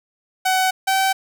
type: tone pair in turn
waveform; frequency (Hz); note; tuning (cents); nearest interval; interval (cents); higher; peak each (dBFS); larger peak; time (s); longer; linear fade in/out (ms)
sawtooth; 751 / 769; F#5 / G5; +26 / -33; unison; 41; second; -12; neither; 0.45-0.71 / 0.87-1.13; neither; 10
effects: none